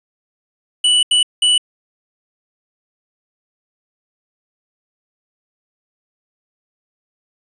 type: tone bursts at uneven times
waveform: square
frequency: 2960 Hz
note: F#7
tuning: in tune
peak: -11 dBFS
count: 3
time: 0.84-1.03 / 1.11-1.23 / 1.42-1.58 s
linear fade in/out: 5 ms
effects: resampled to 24000 Hz